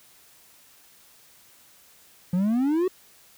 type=exponential sweep; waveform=triangle; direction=up; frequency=172.9 to 382.2 Hz; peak=-18 dBFS; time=2.33-2.88 s; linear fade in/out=5 ms; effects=white hiss -55 dBFS RMS until 3.37 s